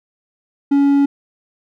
triangle tone, 281.1 Hz, C#4, 24 cents sharp, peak -8 dBFS, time 0.71-1.06 s, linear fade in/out 10 ms, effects none

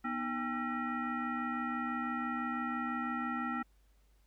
sine tone with frequency modulation, 795 Hz, G5, 24 cents sharp, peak -33 dBFS, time 0.04-3.63 s, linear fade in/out 10 ms, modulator 552 Hz, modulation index 1.8, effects added 50 Hz sine -64 dBFS peak until 4.26 s + pink hiss -75 dBFS RMS until 4.26 s

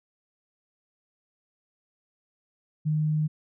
sine tone, 153.6 Hz, D#3, 22 cents flat, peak -22 dBFS, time 2.85-3.28 s, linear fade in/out 20 ms, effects none

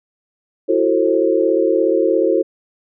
sine chord, F# half-diminished seventh, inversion third, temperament just, 333 / 370 / 444 / 532.8 Hz, E4 / F#4 / A4 / C5, +18 / 0 / +16 / +31 cents, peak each -18 dBFS, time 0.68-2.43 s, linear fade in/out 20 ms, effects none

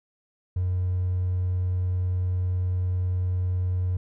triangle tone with hard clipping, 91 Hz, F#2, 28 cents flat, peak -23 dBFS, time 0.56-3.97 s, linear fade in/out 5 ms, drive 4 dB, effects none

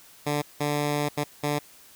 10% pulse tone bursts at uneven times, 146.83 Hz, D3, in tune, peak -16 dBFS, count 4, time 0.26-0.42 / 0.6-1.09 / 1.17-1.24 / 1.43-1.59 s, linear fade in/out 10 ms, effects white hiss -52 dBFS RMS until 1.95 s

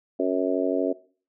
harmonic tone, 92.5 Hz, F#2, in tune, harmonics 3 / 4 / 5 / 6 / 7, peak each -26 / -27 / -28 / -29 / -29 dBFS, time 0.19-0.93 s, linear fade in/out 10 ms, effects noise-tail reverb RT60 0.4 s tail -18 dB re dry

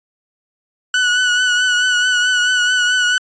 30% pulse tone with vibrato, 1480 Hz, F#6, in tune, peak -10 dBFS, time 0.94-3.18 s, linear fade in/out 2 ms, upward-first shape triangle, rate 4.6 Hz, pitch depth 37 cents each way, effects resampled to 16000 Hz

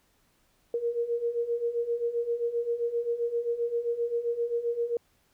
sine beating tone pair, 466.2 / 473.8 Hz, A#4 / A#4, 0 / +28 cents, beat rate 7.6 Hz, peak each -32 / -28 dBFS, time 0.74-4.97 s, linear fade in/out 2 ms, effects pink hiss -68 dBFS RMS until 5.33 s

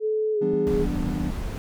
sine tone with pitch glide, 432.3 to 413.3 Hz, A4 to G#4, -31 to -8 cents, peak -21 dBFS, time 0-0.87 s, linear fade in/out 50 ms, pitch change -77 cents, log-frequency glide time 0.33-0.4 s
triangle chord, E minor seventh, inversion none, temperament equal with one note detuned, 164.81 / 194.98 / 246.9 / 293.7 Hz, E3 / G3 / B3 / D4, 0 / -9 / 0 / 0 cents, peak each -29 dBFS, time 0.41-1.31 s, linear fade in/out 10 ms
click, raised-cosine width 3 ms, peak -22 dBFS, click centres 0.536 s
brown noise, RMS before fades -29 dBFS, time 0.67-1.58 s, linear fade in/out 0 ms
effects none

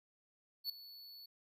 square tone with ADSR envelope, 4435 Hz, C#8, in tune, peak -35 dBFS, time 0.64-1.26 s, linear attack 56 ms, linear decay 4 ms, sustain -17 dB, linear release 6 ms, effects none

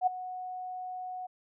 sine tone with ADSR envelope, 736 Hz, F#5, 9 cents flat, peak -20 dBFS, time 0.01-1.27 s, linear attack 58 ms, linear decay 11 ms, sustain -16 dB, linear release 13 ms, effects none

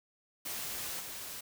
white noise with level steps, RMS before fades -39 / -43 dBFS, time 0.45-1.41 s, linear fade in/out 10 ms, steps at 0.99 s, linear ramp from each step 20 ms, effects none

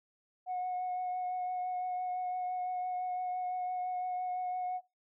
sine tone with vibrato, 730 Hz, F#5, 24 cents flat, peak -31 dBFS, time 0.46-4.81 s, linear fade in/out 50 ms, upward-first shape triangle, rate 5.9 Hz, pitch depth 17 cents each way, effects noise-tail reverb RT60 0.2 s tail -20 dB re dry + tanh soft clip ceiling -30 dBFS

